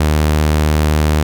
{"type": "tone", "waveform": "sawtooth", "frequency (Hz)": 76.3, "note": "D#2", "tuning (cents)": -33, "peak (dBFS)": -7, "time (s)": [0, 1.23], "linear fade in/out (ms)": 5, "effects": []}